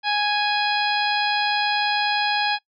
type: harmonic tone with a mistuned harmonic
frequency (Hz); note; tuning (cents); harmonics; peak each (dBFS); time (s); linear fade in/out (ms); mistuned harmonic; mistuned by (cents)
830.6; G#5; 0; 1 / 2 / 3 / 4 / 5 / 6; -22 / -25 / -27 / -28 / -29 / -30; 0.03-2.59; 50; 5; -21
effects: noise-tail reverb RT60 0.1 s tail -23 dB re dry + MP3 64 kbps